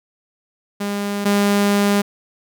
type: tone pair in turn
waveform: sawtooth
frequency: 202.7 / 202.7 Hz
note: G#3 / G#3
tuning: -42 / -42 cents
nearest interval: unison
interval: 0 cents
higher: neither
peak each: -17 / -10 dBFS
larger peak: second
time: 0.8-1.25 / 1.25-2.02 s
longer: second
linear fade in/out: 10 ms
effects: none